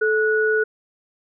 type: tone pair together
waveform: sine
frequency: 434.8 / 1466.5 Hz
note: A4 / F#6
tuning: -21 / -16 cents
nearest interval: octave + major sixth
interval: 2105 cents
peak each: -18 / -20 dBFS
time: 0.01-0.64 s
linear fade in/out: 10 ms
effects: none